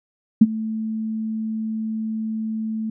sine tone with ADSR envelope, 220 Hz, A3, in tune, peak -4 dBFS, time 0.41-2.9 s, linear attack 8 ms, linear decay 37 ms, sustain -19 dB, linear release 5 ms, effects none

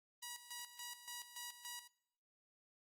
5% pulse tone with tremolo, 965 Hz, B5, 40 cents flat, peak -34 dBFS, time 0.22-1.88 s, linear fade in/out 10 ms, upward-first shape square, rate 3.5 Hz, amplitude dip 70%, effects noise-tail reverb RT60 0.7 s tail -21 dB re dry + Opus 24 kbps

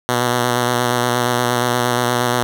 5% pulse tone with vibrato, 122.1 Hz, B2, 19 cents flat, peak -4 dBFS, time 0.09-2.43 s, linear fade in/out 0 ms, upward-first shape square, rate 8.5 Hz, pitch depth 20 cents each way, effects none

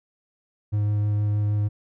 triangle tone with vibrato, 104.2 Hz, G#2, 6 cents sharp, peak -18 dBFS, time 0.72-1.69 s, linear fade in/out 20 ms, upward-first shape sine, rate 6.4 Hz, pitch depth 9 cents each way, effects none

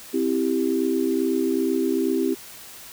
sine chord, C major, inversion none, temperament equal, 261.6 / 329.6 / 392 Hz, C4 / E4 / G4, 0 / 0 / 0 cents, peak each -24 dBFS, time 0.13-2.35 s, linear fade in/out 20 ms, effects white hiss -42 dBFS RMS until 2.92 s

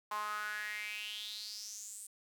sawtooth tone with high-pass filter sweep, 210.2 Hz, G#3, 21 cents sharp, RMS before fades -42 dBFS, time 0.11-2.07 s, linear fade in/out 5 ms, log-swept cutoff 980 to 8900 Hz, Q 6.4, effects none

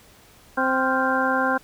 harmonic tone with a mistuned harmonic, 261.6 Hz, C4, in tune, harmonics 1 / 2 / 3 / 4 / 5 / 6, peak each -26 / -26 / -26 / -26 / -26 / -26 dBFS, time 0.57-1.58 s, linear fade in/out 10 ms, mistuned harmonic 5, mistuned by +110 cents, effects pink hiss -52 dBFS RMS until 1.63 s

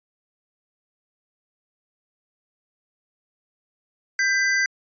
square tone pair together, 1582 / 1999 Hz, G6 / B6, +15 / +20 cents, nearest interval major third, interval 405 cents, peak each -22 dBFS, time 4.19-4.66 s, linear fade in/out 2 ms, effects resampled to 16000 Hz

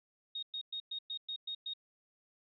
sine tone bursts, 3729 Hz, A#7, in tune, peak -37 dBFS, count 8, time 0.35-1.736 s, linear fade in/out 5 ms, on 77 ms, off 110 ms, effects none

